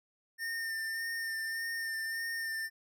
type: tone with vibrato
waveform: square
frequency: 1812 Hz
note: A#6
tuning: 50 cents flat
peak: -35 dBFS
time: 0.38-2.7 s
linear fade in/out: 50 ms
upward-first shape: sine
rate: 1.7 Hz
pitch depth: 20 cents each way
effects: none